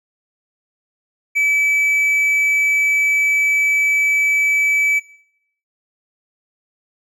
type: tone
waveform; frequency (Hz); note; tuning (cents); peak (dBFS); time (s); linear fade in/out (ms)
triangle; 2300; D7; -37; -12; 1.35-5; 20
effects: noise-tail reverb RT60 0.7 s tail -19 dB re dry